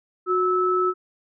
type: tone pair together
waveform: sine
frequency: 366 / 1304.3 Hz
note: F#4 / E6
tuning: -19 / -19 cents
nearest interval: octave + minor seventh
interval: 2200 cents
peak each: -21 dBFS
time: 0.26-0.94 s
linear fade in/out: 50 ms
effects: none